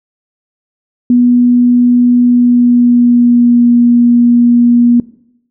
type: tone with pitch glide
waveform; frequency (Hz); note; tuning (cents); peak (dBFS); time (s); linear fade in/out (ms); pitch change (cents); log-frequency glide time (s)
sine; 244.1 to 239.5; B3 to A#3; -20 to +47; -4; 1.1-5; 2; -33; 2.23-3.69
effects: noise-tail reverb RT60 0.8 s tail -20 dB re dry